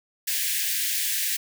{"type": "high-pass noise", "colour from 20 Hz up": "white", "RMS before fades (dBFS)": -26, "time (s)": [0.27, 1.37], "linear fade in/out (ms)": 10, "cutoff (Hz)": 1600, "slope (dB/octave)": 96, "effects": []}